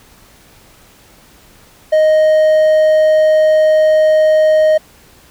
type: tone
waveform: triangle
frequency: 622.3 Hz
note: D#5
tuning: in tune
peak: -5 dBFS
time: 1.92-4.78 s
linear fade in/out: 10 ms
effects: pink hiss -45 dBFS RMS until 5.3 s

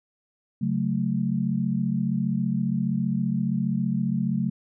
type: chord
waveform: sine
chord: F# minor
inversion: second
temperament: equal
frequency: 138.59 / 185 / 220 Hz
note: C#3 / F#3 / A3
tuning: 0 / 0 / 0 cents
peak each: -28 / -26 / -26 dBFS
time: 0.61-4.5 s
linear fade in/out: 10 ms
effects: none

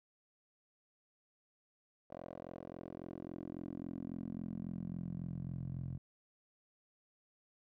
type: tone with band-pass filter sweep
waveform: 10% pulse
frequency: 43.65 Hz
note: F1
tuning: in tune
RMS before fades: -44 dBFS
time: 2.1-5.98 s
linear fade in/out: 10 ms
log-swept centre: 570 to 120 Hz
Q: 2.6
effects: none

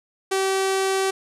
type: tone with low-pass filter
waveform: sawtooth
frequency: 384.6 Hz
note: G4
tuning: 33 cents flat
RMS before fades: -22 dBFS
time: 0.31-1.11 s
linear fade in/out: 10 ms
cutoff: 9400 Hz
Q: 1.5
effects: none

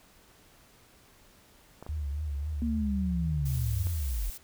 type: clicks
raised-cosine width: 1 ms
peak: -29 dBFS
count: 2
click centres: 1.826 / 1.865 s
type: tone with vibrato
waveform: sine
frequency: 73.42 Hz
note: D2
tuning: in tune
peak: -30 dBFS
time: 1.89-3.87 s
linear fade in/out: 0 ms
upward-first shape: triangle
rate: 3.7 Hz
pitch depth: 110 cents each way
type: linear sweep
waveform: sine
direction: down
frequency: 236.7 to 40.72 Hz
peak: -28 dBFS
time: 2.62-4.3 s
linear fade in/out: 0 ms
type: noise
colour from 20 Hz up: blue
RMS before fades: -43 dBFS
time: 3.45-4.38 s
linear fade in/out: 10 ms
effects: pink hiss -59 dBFS RMS until 4.43 s

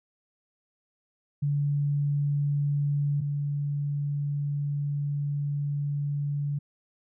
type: tone pair in turn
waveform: sine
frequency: 144 / 144 Hz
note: D3 / D3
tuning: -34 / -34 cents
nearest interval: unison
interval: 0 cents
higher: neither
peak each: -23 / -26 dBFS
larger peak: first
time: 1.42-3.21 / 3.21-6.59 s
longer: second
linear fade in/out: 10 ms
effects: none

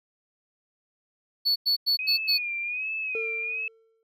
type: tone bursts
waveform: triangle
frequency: 4435 Hz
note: C#8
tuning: in tune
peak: -19 dBFS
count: 5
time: 1.45-2.384 s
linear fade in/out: 20 ms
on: 110 ms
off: 96 ms
type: tone with vibrato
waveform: sine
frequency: 2489 Hz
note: D#7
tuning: in tune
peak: -28 dBFS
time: 1.99-3.68 s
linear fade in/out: 2 ms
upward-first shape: sine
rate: 1.3 Hz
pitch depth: 88 cents each way
type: tone with exponential decay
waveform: triangle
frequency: 450 Hz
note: A4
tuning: 39 cents sharp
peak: -27 dBFS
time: 3.15-4.03 s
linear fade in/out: 1 ms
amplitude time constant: 190 ms
effects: none

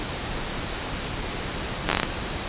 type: slowing click train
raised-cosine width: 0.3 ms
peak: -4 dBFS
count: 8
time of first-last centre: 1.89-2.032 s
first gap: 11 ms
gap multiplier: 1.2
effects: pink hiss -30 dBFS RMS until 2.48 s + resampled to 8000 Hz

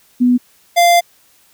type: tone pair in turn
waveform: sine / square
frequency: 246.9 / 693.5 Hz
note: B3 / F5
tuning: 0 / -12 cents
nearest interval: octave + tritone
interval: 1788 cents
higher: second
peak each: -8 dBFS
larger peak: neither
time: 0.2-0.38 / 0.76-1.01 s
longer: second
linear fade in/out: 20 ms
effects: white hiss -52 dBFS RMS until 1.53 s

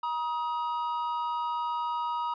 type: tone pair together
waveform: triangle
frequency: 954 / 1257.6 Hz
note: A#5 / D#6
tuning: +40 / +18 cents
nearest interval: perfect fourth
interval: 478 cents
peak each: -28 / -32 dBFS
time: 0.03-2.34 s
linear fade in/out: 5 ms
effects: resampled to 11025 Hz + 11-bit

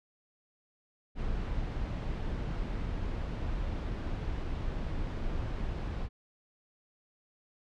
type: noise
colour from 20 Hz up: brown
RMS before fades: -34 dBFS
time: 1.15-6.09 s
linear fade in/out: 50 ms
effects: low-pass 4000 Hz 12 dB/octave

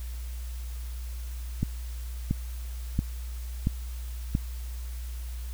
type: click train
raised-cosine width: 5 ms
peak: -12 dBFS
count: 5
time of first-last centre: 1.63-4.351 s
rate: 1.47 Hz
effects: added 60 Hz sine -33 dBFS peak until 5.53 s + white hiss -50 dBFS RMS until 5.53 s

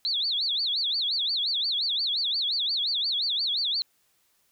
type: tone with vibrato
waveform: sine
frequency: 3900 Hz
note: B7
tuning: 23 cents flat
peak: -24 dBFS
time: 0.05-3.82 s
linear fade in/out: 0 ms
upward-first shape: sine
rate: 5.7 Hz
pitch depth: 290 cents each way
effects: white hiss -68 dBFS RMS until 4.51 s

